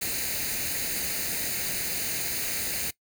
white noise with comb filter, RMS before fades -30 dBFS, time 0.01-2.91 s, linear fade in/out 10 ms, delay 0.45 ms, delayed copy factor +0.65, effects noise-tail reverb RT60 0.1 s tail -20 dB re dry

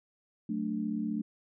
sine chord, D major, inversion first, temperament equal, 185 / 220 / 293.7 Hz, F#3 / A3 / D4, 0 / 0 / 0 cents, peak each -38 / -32 / -36 dBFS, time 0.49-1.22 s, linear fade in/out 5 ms, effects none

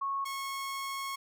sine / sawtooth tone pair in turn, 1100 / 1093.8 Hz, C#6 / C#6, -14 / -23 cents, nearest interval unison, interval 9 cents, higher first, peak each -30 / -31 dBFS, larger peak first, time 0.01-0.25 / 0.25-1.16 s, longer second, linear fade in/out 10 ms, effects none

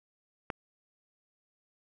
click, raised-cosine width 0.5 ms, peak -18 dBFS, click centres 0.502 s, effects none

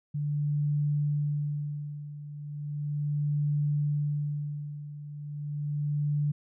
sine tone with tremolo, 146.83 Hz, D3, in tune, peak -24 dBFS, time 0.14-6.32 s, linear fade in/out 10 ms, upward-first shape sine, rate 0.36 Hz, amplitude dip 80%, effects none

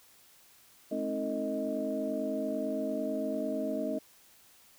sine tone cluster, 215.6 / 266.9 / 315.8 / 448.9 / 626 Hz, A3 / C4 / D#4 / A4 / D#5, -35 / +35 / +26 / +35 / +10 cents, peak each -38 / -35 / -38 / -40 / -34 dBFS, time 0.91-3.99 s, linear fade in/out 10 ms, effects tanh soft clip ceiling -19 dBFS + white hiss -60 dBFS RMS until 4.78 s

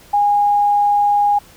sine tone, 820 Hz, G#5, 22 cents flat, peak -11 dBFS, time 0.13-1.39 s, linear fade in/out 10 ms, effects pink hiss -45 dBFS RMS until 1.56 s

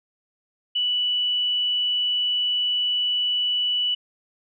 sine tone, 2960 Hz, F#7, in tune, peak -20 dBFS, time 0.75-3.95 s, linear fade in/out 10 ms, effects none

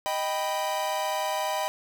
45% pulse chord, Eb augmented, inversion none, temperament equal, 622.3 / 784 / 987.8 Hz, Eb5 / G5 / B5, 0 / 0 / 0 cents, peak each -31 dBFS, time 0.06-1.68 s, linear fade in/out 0 ms, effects none

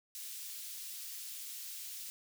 white high-pass noise, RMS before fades -45 dBFS, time 0.15-2.1 s, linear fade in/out 0 ms, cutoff 3200 Hz, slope 12 dB/octave, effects none

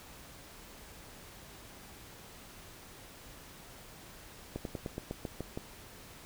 slowing click train, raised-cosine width 2 ms, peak -23 dBFS, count 9, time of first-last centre 4.56-5.575 s, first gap 92 ms, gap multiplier 1.09, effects pink hiss -52 dBFS RMS until 6.25 s

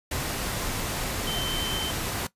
sine tone in noise, 3085 Hz, G7, 28 cents flat, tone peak -29 dBFS, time 1.27-1.91 s, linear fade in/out 5 ms, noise pink, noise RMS -30 dBFS, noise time 0.11-2.27 s, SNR -2 dB, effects noise-tail reverb RT60 0.1 s tail -17 dB re dry + resampled to 32000 Hz

